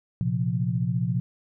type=chord; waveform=sine; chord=Bb suspended second; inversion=none; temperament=just; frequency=116.54 / 131.11 / 174.81 Hz; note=Bb2 / C3 / F3; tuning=0 / +4 / +2 cents; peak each=-27 dBFS; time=0.21-1.2 s; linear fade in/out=0 ms; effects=none